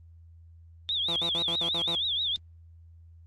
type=tone with vibrato; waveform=sine; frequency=3537 Hz; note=A7; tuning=8 cents sharp; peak=-26 dBFS; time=0.89-2.36 s; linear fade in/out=0 ms; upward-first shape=triangle; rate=6.2 Hz; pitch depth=180 cents each way
type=tone bursts; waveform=10% pulse; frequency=169.2 Hz; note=E3; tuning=45 cents sharp; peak=-26 dBFS; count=7; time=1.08-1.954 s; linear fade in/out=5 ms; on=82 ms; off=50 ms
effects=added 83 Hz sine -49 dBFS peak until 3.26 s + Opus 32 kbps